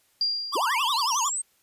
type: tone with exponential decay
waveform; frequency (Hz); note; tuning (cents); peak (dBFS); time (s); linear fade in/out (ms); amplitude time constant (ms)
sine; 4781; D8; +30; -20; 0.21-1.13; 2; 200
type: tone with vibrato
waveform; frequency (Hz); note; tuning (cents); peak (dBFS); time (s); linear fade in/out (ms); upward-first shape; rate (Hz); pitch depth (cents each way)
square; 1025; C6; -36; -25; 0.52-1.3; 20; triangle; 11; 270
type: linear sweep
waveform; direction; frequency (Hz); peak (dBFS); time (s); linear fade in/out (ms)
sine; up; 254.1 to 8470; -26; 0.55-1.42; 10
effects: white hiss -65 dBFS RMS until 1.62 s + resampled to 32000 Hz